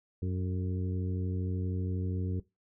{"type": "harmonic tone with a mistuned harmonic", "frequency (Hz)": 92.7, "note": "F#2", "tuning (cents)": 4, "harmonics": [1, 2, 3, 4, 5], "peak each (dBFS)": [-31, -37, -41, -43, -45], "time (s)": [0.22, 2.4], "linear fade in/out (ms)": 5, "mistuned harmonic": 5, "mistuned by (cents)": -32, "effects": ["noise-tail reverb RT60 0.2 s tail -18 dB re dry"]}